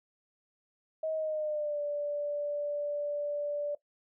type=tone with pitch glide; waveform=sine; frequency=633 to 583.8 Hz; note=D#5 to D5; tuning=+30 to -10 cents; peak=-30 dBFS; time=1.03-3.75 s; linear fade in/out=5 ms; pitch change=-140 cents; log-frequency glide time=1.14-1.81 s; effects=noise-tail reverb RT60 0.1 s tail -17 dB re dry